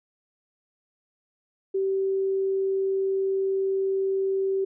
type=tone; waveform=sine; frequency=386.4 Hz; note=G4; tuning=25 cents flat; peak=-22 dBFS; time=1.74-4.65 s; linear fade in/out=10 ms; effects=none